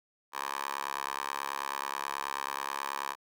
10% pulse tone with high-pass filter, 69.3 Hz, C#2, in tune, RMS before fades -36 dBFS, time 0.32-3.16 s, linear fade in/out 50 ms, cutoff 1000 Hz, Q 2.4, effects none

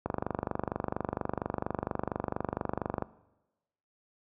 click train, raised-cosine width 1 ms, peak -16 dBFS, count 73, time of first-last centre 0.06-3.023 s, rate 24.3 Hz, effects noise-tail reverb RT60 1.0 s tail -19 dB re dry + high-pass 60 Hz 12 dB/octave

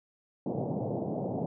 pink band-pass noise, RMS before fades -33 dBFS, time 0.46-1.46 s, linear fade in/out 2 ms, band 110 to 770 Hz, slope 48 dB/octave, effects none

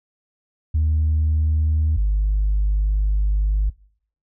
sine tone pair in turn, 77.6 / 50.79 Hz, D#2 / G#1, -4 / -38 cents, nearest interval perfect fifth, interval 734 cents, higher first, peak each -14 dBFS, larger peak neither, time 0.74-1.97 / 1.97-3.7 s, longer second, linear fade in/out 10 ms, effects noise-tail reverb RT60 0.6 s tail -24 dB re dry + tanh soft clip ceiling -13 dBFS

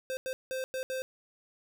square tone bursts at uneven times, 521 Hz, C5, 7 cents flat, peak -33 dBFS, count 5, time 0.1-0.17 / 0.26-0.33 / 0.51-0.64 / 0.74-0.83 / 0.9-1.02 s, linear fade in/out 0 ms, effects none

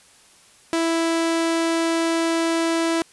sawtooth tone, 330.3 Hz, E4, 4 cents sharp, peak -15 dBFS, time 0.73-3.02 s, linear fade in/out 0 ms, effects white hiss -52 dBFS RMS until 3.12 s + resampled to 24000 Hz

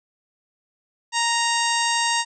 harmonic tone with a mistuned harmonic, 932 Hz, A#5, 1 cent flat, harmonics 1 / 2 / 3 / 4 / 5 / 6 / 7 / 8 / 9, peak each -23 / -26 / -28 / -29 / -30 / -31 / -31 / -32 / -33 dBFS, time 1.12-2.25 s, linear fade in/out 50 ms, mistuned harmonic 9, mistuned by -36 cents, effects none

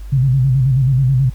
sine tone with vibrato, 131.5 Hz, C3, 9 cents sharp, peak -10 dBFS, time 0.12-1.3 s, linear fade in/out 10 ms, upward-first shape square, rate 9.3 Hz, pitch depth 77 cents each way, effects added 50 Hz sine -27 dBFS peak until 1.34 s + pink hiss -49 dBFS RMS until 1.34 s

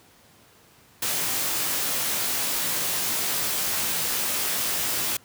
white noise with comb filter, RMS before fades -26 dBFS, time 1.02-5.17 s, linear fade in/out 5 ms, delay 18 ms, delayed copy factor +0.6, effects pink hiss -55 dBFS RMS until 5.24 s + high-pass 80 Hz 12 dB/octave

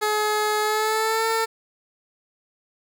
15% pulse tone with pitch glide, 424.5 to 449.2 Hz, G#4 to A4, +38 to +36 cents, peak -14 dBFS, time 0.01-1.46 s, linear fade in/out 20 ms, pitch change +98 cents, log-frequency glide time 0.61-1.25 s, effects none

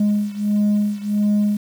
sine beating tone pair, 206.9 / 208.4 Hz, G#3 / G#3, -6 / +6 cents, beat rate 1.5 Hz, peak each -16 / -18 dBFS, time 0-1.57 s, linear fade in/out 5 ms, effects tanh soft clip ceiling -13 dBFS + 7-bit

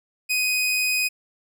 sawtooth tone, 2501 Hz, D#7, 8 cents sharp, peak -17 dBFS, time 0.29-1.09 s, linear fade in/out 20 ms, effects none

